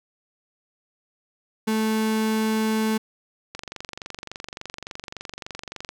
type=tone; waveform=35% pulse; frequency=218.9 Hz; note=A3; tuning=9 cents flat; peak=-19 dBFS; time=1.67-2.98 s; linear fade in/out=10 ms
type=click train; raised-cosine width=0.2 ms; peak=-17 dBFS; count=56; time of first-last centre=3.55-5.89 s; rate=23.5 Hz
effects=none